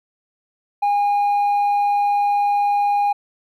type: tone with hard clipping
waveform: triangle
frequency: 816 Hz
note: G#5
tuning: 31 cents flat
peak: -14 dBFS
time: 0.82-3.13 s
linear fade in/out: 10 ms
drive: 1 dB
effects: none